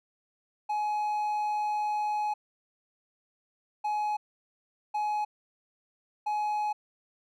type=tone bursts at uneven times; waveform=triangle; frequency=842 Hz; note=G#5; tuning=24 cents sharp; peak=-25 dBFS; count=4; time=0.69-2.34 / 3.84-4.17 / 4.94-5.25 / 6.26-6.73 s; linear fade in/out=10 ms; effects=none